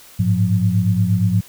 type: tone cluster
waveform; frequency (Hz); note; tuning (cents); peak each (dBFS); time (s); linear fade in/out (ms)
sine; 101.8 / 110.3 / 178.6; G#2 / A2 / F3; -34 / +5 / +39; -18; 0.19-1.41; 10
effects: white hiss -44 dBFS RMS until 1.48 s